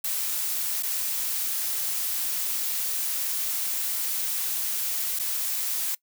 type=noise with dropouts; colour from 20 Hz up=blue; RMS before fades=-28 dBFS; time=0.04-5.95 s; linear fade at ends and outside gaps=5 ms; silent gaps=0.826-0.832 / 5.19-5.195 s; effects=noise-tail reverb RT60 0.1 s tail -22 dB re dry